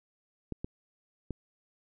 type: clicks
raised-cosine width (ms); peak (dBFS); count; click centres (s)
3; -22; 3; 0.523 / 0.645 / 1.307
effects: none